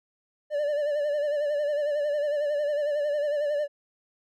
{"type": "tone with vibrato", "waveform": "triangle", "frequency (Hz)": 587.3, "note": "D5", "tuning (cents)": 0, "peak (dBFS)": -22, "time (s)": [0.5, 3.68], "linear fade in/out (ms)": 50, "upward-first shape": "sine", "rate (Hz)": 11, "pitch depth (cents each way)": 53, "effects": []}